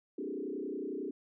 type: tone with frequency modulation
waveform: sine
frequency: 341 Hz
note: F4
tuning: 41 cents flat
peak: -35 dBFS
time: 0.18-1.11 s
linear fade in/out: 5 ms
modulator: 31 Hz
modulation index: 2.8
effects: none